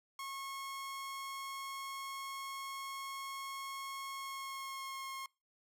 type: tone with pitch glide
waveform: sawtooth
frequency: 1090 to 1075.6 Hz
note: C#6 to C6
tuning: -29 to +47 cents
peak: -38 dBFS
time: 0.19-5.26 s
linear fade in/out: 2 ms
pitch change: -24 cents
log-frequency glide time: 4.12-5.14 s
effects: noise-tail reverb RT60 0.3 s tail -25 dB re dry